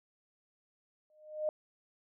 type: tone with exponential growth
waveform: sine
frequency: 613 Hz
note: D#5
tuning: 26 cents flat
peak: -27 dBFS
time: 1.1-1.49 s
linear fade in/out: 1 ms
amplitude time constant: 83 ms
effects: none